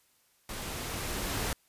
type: noise with level ramp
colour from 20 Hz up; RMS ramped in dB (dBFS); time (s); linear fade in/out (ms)
pink; -39 to -32; 0.49-1.53; 2
effects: white hiss -68 dBFS RMS until 1.68 s + resampled to 32000 Hz